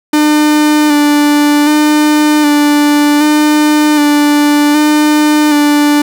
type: tone with vibrato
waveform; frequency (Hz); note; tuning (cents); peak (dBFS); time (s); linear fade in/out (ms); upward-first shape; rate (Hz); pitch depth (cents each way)
45% pulse; 297.3; D4; +21; -6; 0.13-6.02; 5; square; 0.65; 22
effects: none